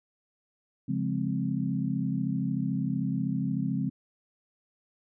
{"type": "chord", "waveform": "sine", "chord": "Db major seventh", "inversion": "none", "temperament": "equal", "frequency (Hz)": [138.59, 174.61, 207.7, 261.6], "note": ["Db3", "F3", "Ab3", "C4"], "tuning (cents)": [0, 0, 0, 0], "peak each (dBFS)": -32, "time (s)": [0.88, 3.9], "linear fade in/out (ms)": 10, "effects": []}